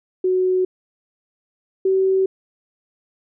sine tone pair in turn, 370 / 381.3 Hz, F#4 / G4, 0 / -48 cents, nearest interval minor second, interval 52 cents, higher second, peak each -15 / -14 dBFS, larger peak second, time 0.24-0.65 / 1.85-2.26 s, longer neither, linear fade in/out 5 ms, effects none

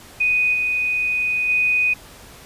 sine tone with level steps, 2489 Hz, D#7, in tune, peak -15 / -18 / -15 dBFS, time 0.2-1.94 s, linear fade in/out 10 ms, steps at 0.53 / 1.48 s, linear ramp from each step 20 ms, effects pink hiss -43 dBFS RMS until 2.45 s + resampled to 32000 Hz

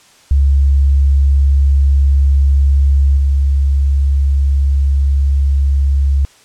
sine tone with level steps, 69.2 Hz, C#2, 2 cents flat, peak -7 / -9 dBFS, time 0.31-6.25 s, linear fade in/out 0 ms, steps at 3.17 s, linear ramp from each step 5 ms, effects white hiss -46 dBFS RMS until 6.44 s + low-pass 8000 Hz 12 dB/octave

